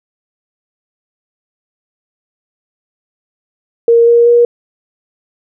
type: tone with pitch steps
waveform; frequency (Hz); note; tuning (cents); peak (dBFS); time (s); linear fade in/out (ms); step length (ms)
sine; 466.2 / 471.1 / 476; A#4 / A#4 / A#4; 0 / +18 / +36; -4; 3.88-4.45; 2; 190
effects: none